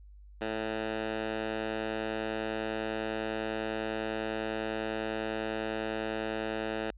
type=tone with high-pass filter; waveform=10% pulse; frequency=110 Hz; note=A2; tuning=in tune; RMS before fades=-34 dBFS; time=0.41-6.91 s; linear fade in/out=5 ms; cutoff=260 Hz; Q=0.62; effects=added 50 Hz sine -49 dBFS peak until 6.97 s + resampled to 8000 Hz